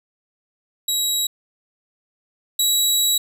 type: tone pair in turn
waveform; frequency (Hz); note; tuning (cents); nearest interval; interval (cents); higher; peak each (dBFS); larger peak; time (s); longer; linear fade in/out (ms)
20% pulse; 3863 / 3882; B7 / B7; -39 / -31; unison; 8; second; -13 / -10; second; 0.88-1.27 / 2.59-3.18; second; 5
effects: none